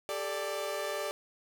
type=chord; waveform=sawtooth; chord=G suspended second; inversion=none; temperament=equal with one note detuned; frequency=397.9 / 440 / 587.3 Hz; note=G4 / A4 / D5; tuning=+26 / 0 / 0 cents; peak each=-36 / -36 / -31 dBFS; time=0.09-1.11 s; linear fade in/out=0 ms; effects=none